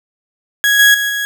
35% pulse tone with level steps, 1661.2 Hz, G#6, in tune, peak -8 / -4 / -13 / -15 dBFS, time 0.64-1.25 s, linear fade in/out 0 ms, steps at 0.79 / 0.94 / 1.09 s, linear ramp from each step 5 ms, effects none

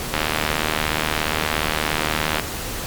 click train, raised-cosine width 0.3 ms, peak -3 dBFS, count 175, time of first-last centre 0.14-2.397 s, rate 77.1 Hz, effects pink hiss -28 dBFS RMS until 2.86 s + MP3 96 kbps

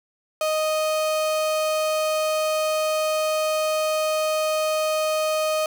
35% pulse tone, 622.3 Hz, D#5, in tune, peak -19 dBFS, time 0.41-5.66 s, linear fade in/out 2 ms, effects none

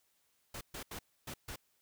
pink noise bursts at uneven times, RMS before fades -44 dBFS, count 5, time 0.54-0.61 / 0.74-0.83 / 0.91-0.99 / 1.27-1.34 / 1.48-1.56 s, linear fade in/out 5 ms, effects white hiss -75 dBFS RMS until 1.81 s

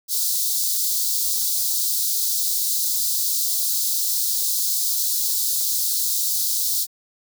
white high-pass noise, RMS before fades -22 dBFS, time 0.08-6.87 s, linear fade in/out 50 ms, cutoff 3900 Hz, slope 48 dB/octave, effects none

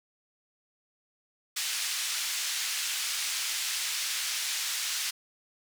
white band-pass noise, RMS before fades -32 dBFS, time 1.56-5.11 s, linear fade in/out 10 ms, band 1900 to 7100 Hz, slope 12 dB/octave, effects none

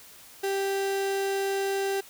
35% pulse tone, 392 Hz, G4, in tune, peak -24 dBFS, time 0.43-2.01 s, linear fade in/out 10 ms, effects white hiss -50 dBFS RMS until 2.09 s

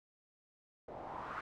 white noise with low-pass filter sweep, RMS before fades -45 dBFS, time 0.88-1.41 s, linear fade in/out 5 ms, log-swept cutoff 610 to 1400 Hz, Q 3.8, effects none

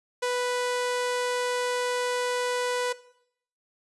sawtooth tone, 493.9 Hz, B4, in tune, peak -21 dBFS, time 0.22-2.93 s, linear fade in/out 10 ms, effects noise-tail reverb RT60 0.7 s tail -18 dB re dry + resampled to 24000 Hz

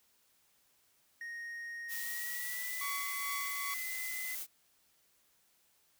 triangle tone with pitch glide, 1864.7 to 2033 Hz, A#6 to B6, 0 to +50 cents, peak -39 dBFS, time 1.21-4.35 s, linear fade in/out 2 ms, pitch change +150 cents, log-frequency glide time 1.98-2.93 s
blue noise, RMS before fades -41 dBFS, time 1.88-4.47 s, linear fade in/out 50 ms
sawtooth tone with tremolo, 1126 Hz, C#6, 27 cents sharp, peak -34 dBFS, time 2.81-3.74 s, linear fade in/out 2 ms, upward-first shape sine, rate 2.4 Hz, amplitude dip 45%
effects white hiss -71 dBFS RMS until 5.99 s

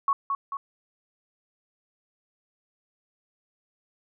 sine tone with echo, 1108.7 Hz, C#6, in tune, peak -19 dBFS, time 0.08-0.13 s, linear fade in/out 2 ms, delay 220 ms, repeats 2, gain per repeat -5 dB, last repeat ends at 0.57 s, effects none

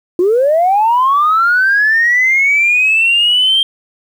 sine linear sweep, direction up, 340 to 3188 Hz, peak -7 dBFS, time 0.19-3.63 s, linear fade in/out 2 ms, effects tanh soft clip ceiling -4 dBFS + 7-bit

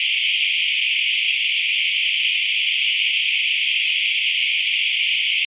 white band-pass noise, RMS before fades -20 dBFS, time 0-5.45 s, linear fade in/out 2 ms, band 2200 to 3300 Hz, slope 96 dB/octave, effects resampled to 8000 Hz

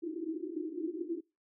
pink band-pass noise, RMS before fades -38 dBFS, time 0.02-1.21 s, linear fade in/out 10 ms, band 310 to 360 Hz, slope 96 dB/octave, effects noise-tail reverb RT60 0.3 s tail -26 dB re dry

